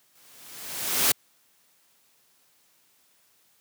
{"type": "noise with exponential growth", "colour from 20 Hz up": "white", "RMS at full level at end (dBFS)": -19, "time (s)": [0.15, 1.12], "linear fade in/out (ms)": 5, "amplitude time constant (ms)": 210, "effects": ["white hiss -64 dBFS RMS until 3.6 s", "high-pass 100 Hz 12 dB/octave"]}